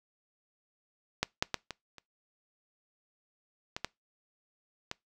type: clicks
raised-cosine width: 0.2 ms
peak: -10 / -9 / -11 / -20 / -30 / -18 / -14 / -18 dBFS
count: 8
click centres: 1.23 / 1.425 / 1.543 / 1.707 / 1.983 / 3.765 / 3.846 / 4.914 s
effects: noise-tail reverb RT60 0.2 s tail -24 dB re dry